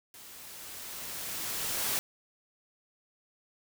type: noise with level ramp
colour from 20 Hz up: white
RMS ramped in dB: -50 to -30 dBFS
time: 0.14-1.99 s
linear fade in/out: 0 ms
effects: none